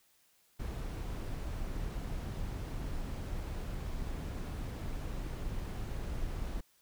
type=noise; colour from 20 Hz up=brown; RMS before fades=-38 dBFS; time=0.59-6.61 s; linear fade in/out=10 ms; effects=white hiss -69 dBFS RMS until 6.81 s